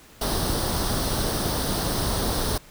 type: noise with comb filter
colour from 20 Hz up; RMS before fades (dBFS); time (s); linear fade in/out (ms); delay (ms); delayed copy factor
pink; -25; 0.21-2.58; 5; 0.21; +0.65
effects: pink hiss -50 dBFS RMS until 2.7 s